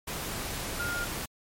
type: tone in noise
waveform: sine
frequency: 1413 Hz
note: F6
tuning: 20 cents sharp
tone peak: -31 dBFS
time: 0.79-1.05 s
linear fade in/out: 10 ms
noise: pink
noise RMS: -35 dBFS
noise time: 0.07-1.26 s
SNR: +1 dB
effects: MP3 64 kbps

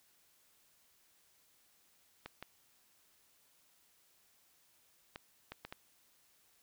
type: clicks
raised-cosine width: 0.3 ms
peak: -28 dBFS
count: 6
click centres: 2.26 / 2.426 / 5.159 / 5.52 / 5.65 / 5.725 s
effects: white hiss -70 dBFS RMS until 6.62 s

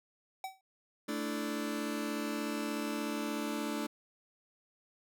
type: tone with exponential decay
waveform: square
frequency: 764 Hz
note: G5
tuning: 45 cents flat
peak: -35 dBFS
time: 0.44-0.61 s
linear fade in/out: 2 ms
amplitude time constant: 36 ms
type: chord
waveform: sawtooth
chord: A suspended fourth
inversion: none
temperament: just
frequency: 220 / 293.3 / 330 Hz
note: A3 / D4 / E4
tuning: 0 / -2 / +2 cents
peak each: -34 / -33 / -37 dBFS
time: 1.08-3.87 s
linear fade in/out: 10 ms
effects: none

